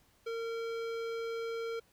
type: tone with hard clipping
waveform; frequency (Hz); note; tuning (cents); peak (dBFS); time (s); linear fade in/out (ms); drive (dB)
sine; 458.3; A#4; -29; -37; 0.26-1.8; 10; 16
effects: pink hiss -68 dBFS RMS until 1.92 s